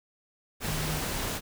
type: tone in noise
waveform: sine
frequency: 155 Hz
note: D#3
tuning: 6 cents flat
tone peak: -34 dBFS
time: 0.65-1.03 s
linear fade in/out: 50 ms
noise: pink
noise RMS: -32 dBFS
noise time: 0.6-1.41 s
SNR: -5 dB
effects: none